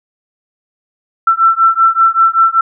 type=beating tone pair; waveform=sine; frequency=1338 / 1343.2 Hz; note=E6 / E6; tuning=+25 / +32 cents; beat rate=5.2 Hz; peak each=-10 dBFS; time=1.27-2.61 s; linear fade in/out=5 ms; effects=none